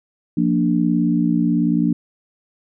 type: chord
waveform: sine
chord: Bb major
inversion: second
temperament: equal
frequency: 174.61 / 233.1 / 293.7 Hz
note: F3 / Bb3 / D4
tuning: 0 / 0 / 0 cents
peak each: -19 dBFS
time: 0.37-1.93 s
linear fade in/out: 5 ms
effects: none